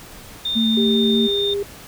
sine tone, 3630 Hz, A#7, 47 cents flat, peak -20 dBFS, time 0.45-1.54 s, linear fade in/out 5 ms
sine tone with vibrato, 224.1 Hz, A3, 32 cents sharp, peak -16 dBFS, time 0.55-1.28 s, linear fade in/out 20 ms, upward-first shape square, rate 5 Hz, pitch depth 12 cents each way
sine tone with pitch glide, 396.4 to 402.9 Hz, G4 to G4, +19 to +48 cents, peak -20 dBFS, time 0.77-1.63 s, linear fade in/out 5 ms, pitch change +29 cents, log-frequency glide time 1.18-1.36 s
effects pink hiss -40 dBFS RMS until 1.87 s

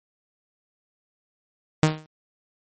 sawtooth tone with exponential decay, 155.56 Hz, D#3, in tune, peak -8 dBFS, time 1.83-2.06 s, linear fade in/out 0 ms, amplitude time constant 49 ms, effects MP3 32 kbps

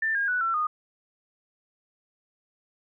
sine tone with pitch steps, 1781 / 1623.8 / 1480.4 / 1349.7 / 1230.6 Hz, A6 / G#6 / F#6 / E6 / D#6, +21 / -39 / 0 / +40 / -19 cents, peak -23 dBFS, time 0.02-0.67 s, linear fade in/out 5 ms, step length 130 ms, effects none

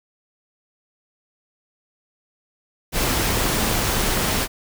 pink noise, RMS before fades -21 dBFS, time 2.92-4.48 s, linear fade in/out 50 ms, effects none

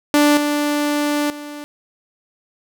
sawtooth tone with level steps, 293.7 Hz, D4, in tune, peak -7 / -13 / -26 dBFS, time 0.14-1.64 s, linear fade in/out 0 ms, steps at 0.37 / 1.3 s, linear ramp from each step 2 ms, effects none

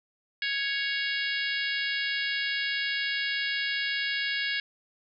harmonic tone with a mistuned harmonic, 554.4 Hz, C#5, in tune, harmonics 3 / 4 / 5 / 6 / 7 / 8 / 9, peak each -31 / -33 / -35 / -37 / -38 / -39 / -40 dBFS, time 0.42-4.6 s, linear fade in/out 2 ms, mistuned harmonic 5, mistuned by +22 cents, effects none

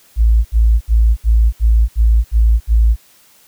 sine tone bursts, 55.8 Hz, A1, 25 cents sharp, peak -7 dBFS, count 8, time 0.16-2.963 s, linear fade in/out 50 ms, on 290 ms, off 69 ms, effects white hiss -49 dBFS RMS until 3.47 s

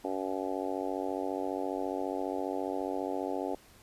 harmonic tone, 94.7 Hz, F#2, 41 cents sharp, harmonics 3 / 4 / 5 / 6 / 7 / 8 / 9, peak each -37 / -38 / -39 / -40 / -40 / -41 / -42 dBFS, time 0.04-3.55 s, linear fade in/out 5 ms, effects pink hiss -58 dBFS RMS until 3.82 s + resampled to 32000 Hz

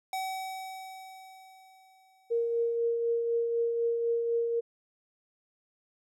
square tone with exponential decay, 759 Hz, F#5, 44 cents sharp, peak -31 dBFS, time 0.13-2.76 s, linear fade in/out 2 ms, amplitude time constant 570 ms
sine tone with tremolo, 466.2 Hz, A#4, in tune, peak -24 dBFS, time 2.3-4.61 s, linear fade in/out 20 ms, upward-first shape triangle, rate 4 Hz, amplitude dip 40%
effects none

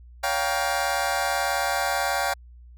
25% pulse chord, G half-diminished seventh, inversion second, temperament just, 564.5 / 705.6 / 784 / 940.8 Hz, Db5 / F5 / G5 / Bb5, +31 / +18 / 0 / +16 cents, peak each -26 / -24 / -23 / -29 dBFS, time 0.23-2.34 s, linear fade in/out 10 ms, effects added 60 Hz sine -44 dBFS peak until 2.77 s

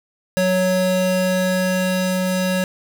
square tone pair together, 184.89 / 554.4 Hz, F#3 / C#5, -1 / 0 cents, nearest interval octave + perfect fifth, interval 1901 cents, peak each -20 dBFS, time 0.37-2.64 s, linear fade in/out 0 ms, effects none

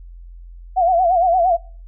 sine tone with vibrato, 711 Hz, F5, 31 cents sharp, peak -12 dBFS, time 0.76-1.57 s, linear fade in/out 20 ms, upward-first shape sine, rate 8.7 Hz, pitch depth 110 cents each way, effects noise-tail reverb RT60 0.4 s tail -21 dB re dry + added 43 Hz sine -35 dBFS peak until 1.87 s

